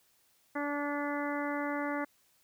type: harmonic tone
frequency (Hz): 289.3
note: D4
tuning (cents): -26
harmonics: 1 / 2 / 3 / 4 / 5 / 6 / 7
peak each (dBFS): -35 / -38 / -40 / -41 / -42 / -43 / -43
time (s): 0.55-2.05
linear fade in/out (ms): 10
effects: white hiss -69 dBFS RMS until 2.43 s